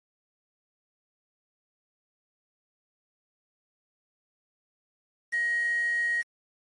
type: tone with quantisation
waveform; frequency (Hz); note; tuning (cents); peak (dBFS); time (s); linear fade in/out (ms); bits
sine; 1887; A#6; +21; -24; 5.32-6.23; 20; 7
effects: MP3 48 kbps